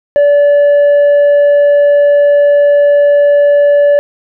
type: tone with tanh clipping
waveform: sine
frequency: 577 Hz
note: D5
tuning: 31 cents flat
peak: -5 dBFS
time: 0.16-3.99 s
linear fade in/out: 0 ms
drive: 3 dB
effects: none